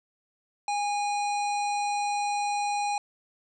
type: harmonic tone with a mistuned harmonic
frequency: 820 Hz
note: G#5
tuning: 22 cents flat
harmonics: 1 / 3 / 5 / 7 / 9 / 10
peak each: -26 / -36 / -40 / -43 / -45 / -46 dBFS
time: 0.68-2.98 s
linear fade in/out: 2 ms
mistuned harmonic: 10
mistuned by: +21 cents
effects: none